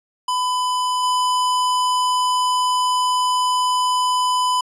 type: tone with level steps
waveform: square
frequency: 1002 Hz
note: B5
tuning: 25 cents sharp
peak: -19 / -17 dBFS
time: 0.28-4.61 s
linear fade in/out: 5 ms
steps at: 1.03 s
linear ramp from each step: 5 ms
effects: resampled to 24000 Hz